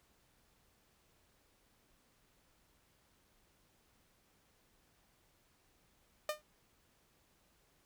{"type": "tone with exponential decay", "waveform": "sawtooth", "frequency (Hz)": 606, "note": "D#5", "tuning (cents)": -46, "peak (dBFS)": -27, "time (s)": [6.29, 6.42], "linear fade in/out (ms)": 2, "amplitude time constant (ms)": 27, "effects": ["pink hiss -72 dBFS RMS until 7.85 s"]}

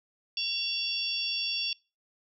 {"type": "harmonic tone with a mistuned harmonic", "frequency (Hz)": 917, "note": "A#5", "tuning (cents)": -29, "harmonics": [3, 4, 5, 6], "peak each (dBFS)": [-33, -35, -33, -36], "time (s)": [0.37, 1.73], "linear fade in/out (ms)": 2, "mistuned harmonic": 4, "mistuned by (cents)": -130, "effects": ["noise-tail reverb RT60 0.3 s tail -25 dB re dry"]}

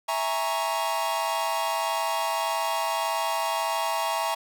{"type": "chord", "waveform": "45% pulse", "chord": "A# half-diminished seventh", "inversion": "second", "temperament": "equal", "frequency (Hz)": [659.3, 830.6, 932.3, 1108.7], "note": ["E5", "G#5", "A#5", "C#6"], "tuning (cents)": [0, 0, 0, 0], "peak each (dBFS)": [-31, -31, -29, -32], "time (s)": [0.08, 4.35], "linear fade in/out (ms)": 10, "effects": []}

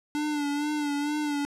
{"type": "tone with vibrato", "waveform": "square", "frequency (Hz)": 293.7, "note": "D4", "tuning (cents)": 0, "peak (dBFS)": -27, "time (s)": [0.15, 1.45], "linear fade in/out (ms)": 0, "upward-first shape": "sine", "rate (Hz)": 2.2, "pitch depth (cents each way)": 45, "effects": ["low-pass 10000 Hz 12 dB/octave"]}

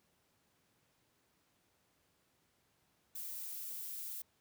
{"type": "noise", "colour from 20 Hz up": "violet", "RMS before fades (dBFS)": -44, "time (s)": [3.15, 4.22], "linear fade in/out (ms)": 5, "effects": ["pink hiss -75 dBFS RMS until 4.4 s", "high-pass 80 Hz 12 dB/octave"]}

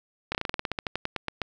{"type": "slowing click train", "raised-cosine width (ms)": 0.3, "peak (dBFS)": -12, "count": 17, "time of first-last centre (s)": [0.32, 1.417], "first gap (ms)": 28, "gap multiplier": 1.11, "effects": []}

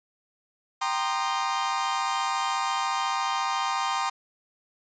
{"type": "chord", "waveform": "40% pulse", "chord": "C minor seventh", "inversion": "second", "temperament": "equal with one note detuned", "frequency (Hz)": [784, 932.3, 1046.5, 1221], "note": ["G5", "Bb5", "C6", "Eb6"], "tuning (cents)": [0, 0, 0, -33], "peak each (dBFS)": -30, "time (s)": [0.81, 4.1], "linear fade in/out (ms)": 10, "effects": ["resampled to 16000 Hz"]}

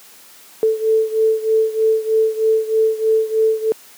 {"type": "beating tone pair", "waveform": "sine", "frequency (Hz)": [440, 443.2], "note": ["A4", "A4"], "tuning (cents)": [0, 13], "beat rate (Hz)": 3.2, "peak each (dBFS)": [-15, -18], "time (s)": [0.63, 3.72], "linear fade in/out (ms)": 0, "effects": ["white hiss -44 dBFS RMS until 3.97 s", "high-pass 200 Hz 12 dB/octave"]}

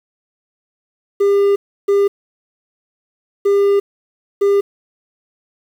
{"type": "tone bursts at uneven times", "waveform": "triangle", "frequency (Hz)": 400.9, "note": "G4", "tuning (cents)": 39, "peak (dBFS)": -8, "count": 4, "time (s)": [[1.2, 1.56], [1.88, 2.08], [3.45, 3.8], [4.41, 4.61]], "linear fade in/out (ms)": 10, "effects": ["7-bit"]}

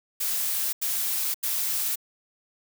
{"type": "noise bursts", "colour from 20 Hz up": "blue", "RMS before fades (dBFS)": -27, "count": 3, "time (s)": [0.2, 1.958], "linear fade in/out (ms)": 10, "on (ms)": 530, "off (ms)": 84, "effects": []}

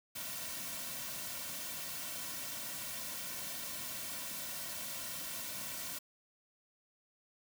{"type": "noise with comb filter", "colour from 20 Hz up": "white", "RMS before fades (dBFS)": -42, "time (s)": [0.15, 5.99], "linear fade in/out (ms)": 10, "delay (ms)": 2.4, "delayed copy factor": -0.7, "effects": []}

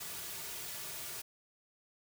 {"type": "noise with comb filter", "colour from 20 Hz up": "white", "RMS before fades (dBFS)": -43, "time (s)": [0, 1.22], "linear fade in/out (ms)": 10, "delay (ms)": 3.8, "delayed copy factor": -0.65, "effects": []}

